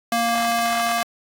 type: tone with high-pass filter sweep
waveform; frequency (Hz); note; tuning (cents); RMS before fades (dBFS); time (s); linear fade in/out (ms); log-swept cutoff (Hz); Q
square; 233.1; A#3; 0; -21; 0.12-1.03; 2; 490 to 780; 1.2
effects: AAC 64 kbps